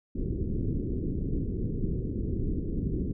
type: low-pass noise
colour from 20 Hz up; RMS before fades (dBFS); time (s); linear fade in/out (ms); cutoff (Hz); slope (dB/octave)
pink; -30; 0.15-3.13; 10; 410; 48
effects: none